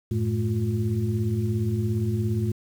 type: tone cluster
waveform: sine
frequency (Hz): 93 / 110.2 / 215 / 354.7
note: F#2 / A2 / A3 / F4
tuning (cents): +9 / +3 / -40 / +27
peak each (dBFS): -31 / -24 / -29 / -32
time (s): 0.11-2.52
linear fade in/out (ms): 5
effects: 8-bit